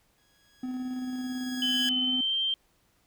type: tone with exponential growth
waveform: 15% pulse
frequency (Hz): 1661.2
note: G#6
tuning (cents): 0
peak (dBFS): -23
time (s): 0.18-1.89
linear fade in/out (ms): 0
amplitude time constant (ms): 370
type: tone with tremolo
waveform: triangle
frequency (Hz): 254.3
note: C4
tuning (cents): -49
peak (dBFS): -28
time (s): 0.63-2.21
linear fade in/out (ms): 5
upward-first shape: square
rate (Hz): 18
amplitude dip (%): 25
type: tone with pitch glide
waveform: sine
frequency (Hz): 3052 to 3147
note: G7 to G7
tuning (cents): -47 to +6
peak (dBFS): -25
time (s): 1.62-2.54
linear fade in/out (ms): 2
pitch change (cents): +53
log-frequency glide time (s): 1.99-2.35
effects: pink hiss -68 dBFS RMS until 3.06 s